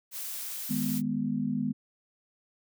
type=noise; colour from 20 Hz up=blue; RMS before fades=-37 dBFS; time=0.11-1.02 s; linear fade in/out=50 ms
type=chord; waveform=sine; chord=G# minor; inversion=second; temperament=equal; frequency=155.56 / 207.7 / 246.9 Hz; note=D#3 / G#3 / B3; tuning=0 / 0 / 0 cents; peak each=-35 / -31 / -30 dBFS; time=0.69-1.73 s; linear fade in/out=20 ms
effects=none